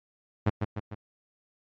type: tone with echo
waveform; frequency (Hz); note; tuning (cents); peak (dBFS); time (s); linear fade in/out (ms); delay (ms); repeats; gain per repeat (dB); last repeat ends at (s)
sawtooth; 105.2; G#2; +23; -16; 0.46-0.5; 10; 150; 3; -5; 0.95
effects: low-pass 2000 Hz 12 dB/octave + MP3 48 kbps